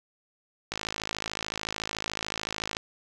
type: click train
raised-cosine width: 0.2 ms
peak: -13 dBFS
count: 111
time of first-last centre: 0.72-2.768 s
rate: 53.7 Hz
effects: none